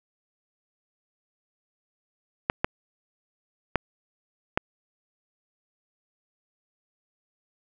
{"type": "clicks", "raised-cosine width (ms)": 0.5, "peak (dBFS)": -6, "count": 4, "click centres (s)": [2.499, 2.645, 3.757, 4.575], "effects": []}